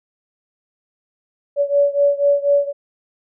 sine beating tone pair, 568 / 572.1 Hz, C#5 / D5, +42 / -45 cents, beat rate 4.1 Hz, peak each -15 / -17 dBFS, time 1.56-2.73 s, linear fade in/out 50 ms, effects none

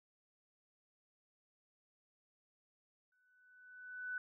sine tone with exponential growth, 1495 Hz, F#6, 17 cents sharp, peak -37 dBFS, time 3.12-4.18 s, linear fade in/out 2 ms, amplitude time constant 230 ms, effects none

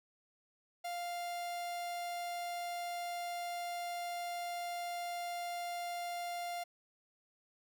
45% pulse tone, 698.5 Hz, F5, in tune, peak -38 dBFS, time 0.84-6.64 s, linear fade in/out 10 ms, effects none

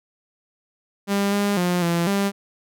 sawtooth tone with pitch steps, 200 / 202.7 / 177.7 / 170.3 / 199 Hz, G3 / G#3 / F3 / F3 / G3, +35 / -42 / +30 / -43 / +26 cents, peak -15 dBFS, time 1.07-2.32 s, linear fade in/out 50 ms, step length 250 ms, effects none

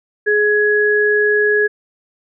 sine tone pair together, 419.5 / 1675.4 Hz, G#4 / G#6, +17 / +15 cents, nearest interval 2 octaves, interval 2398 cents, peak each -14 dBFS, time 0.26-1.68 s, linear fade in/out 20 ms, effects none

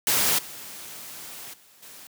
white noise with level steps, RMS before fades -22 / -40 / -55 / -45 dBFS, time 0.07-2.07 s, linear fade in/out 2 ms, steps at 0.38 / 1.53 / 1.82 s, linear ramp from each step 10 ms, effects high-pass 100 Hz 12 dB/octave

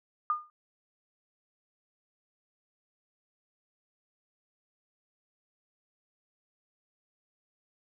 sine tone with exponential decay, 1216 Hz, D#6, 40 cents flat, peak -22 dBFS, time 0.3-0.5 s, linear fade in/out 1 ms, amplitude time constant 43 ms, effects none

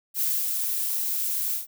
violet noise with ADSR envelope, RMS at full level -24 dBFS, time 0.14-1.67 s, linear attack 68 ms, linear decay 250 ms, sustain -3 dB, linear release 130 ms, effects none

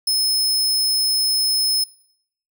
sawtooth tone, 5190 Hz, E8, 28 cents flat, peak -14 dBFS, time 0.07-1.84 s, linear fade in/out 5 ms, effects noise-tail reverb RT60 0.7 s tail -23 dB re dry

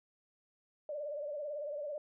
sine tone with vibrato, 587.3 Hz, D5, in tune, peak -37 dBFS, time 0.89-1.98 s, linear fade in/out 2 ms, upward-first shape sine, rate 18 Hz, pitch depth 75 cents each way, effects none

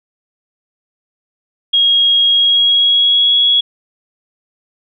sine tone with pitch glide, 3279 to 3344 Hz, G#7 to G#7, -23 to +11 cents, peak -8 dBFS, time 1.73-3.61 s, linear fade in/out 10 ms, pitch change +34 cents, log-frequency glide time 2.27-3.36 s, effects none

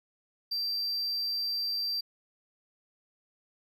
triangle tone, 4699 Hz, D8, in tune, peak -28 dBFS, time 0.51-2.01 s, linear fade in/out 10 ms, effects none

